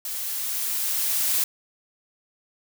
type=noise with level ramp; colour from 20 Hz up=blue; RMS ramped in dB=-31 to -22 dBFS; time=0.05-1.44 s; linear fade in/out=2 ms; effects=none